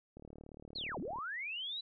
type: click train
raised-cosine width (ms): 2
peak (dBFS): -38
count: 39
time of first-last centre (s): 0.17-1.186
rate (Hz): 37.4
type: linear two-way sweep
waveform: sine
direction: down then up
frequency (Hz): 4474 to 138.59 to 4010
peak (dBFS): -38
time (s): 0.75-1.81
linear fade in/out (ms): 10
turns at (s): 0.99
effects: none